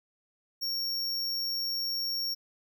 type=tone; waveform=square; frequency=5520 Hz; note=F8; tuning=21 cents flat; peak=-30 dBFS; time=0.61-2.35 s; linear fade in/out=20 ms; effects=none